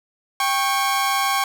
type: tone pair together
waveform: sawtooth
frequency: 789.5 / 1100 Hz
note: G5 / C#6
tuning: +12 / -14 cents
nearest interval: tritone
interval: 574 cents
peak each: -18 / -17 dBFS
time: 0.4-1.44 s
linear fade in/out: 2 ms
effects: 7-bit